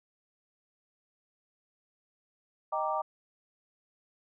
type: chord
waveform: sine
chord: Eb major seventh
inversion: none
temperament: equal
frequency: 622.3 / 784 / 932.3 / 1174.7 Hz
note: Eb5 / G5 / Bb5 / D6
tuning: 0 / 0 / 0 / 0 cents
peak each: -34 dBFS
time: 2.72-3.02 s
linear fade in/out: 10 ms
effects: none